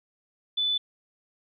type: tone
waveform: sine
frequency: 3492 Hz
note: A7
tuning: 14 cents flat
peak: -23 dBFS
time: 0.57-0.78 s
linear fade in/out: 10 ms
effects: none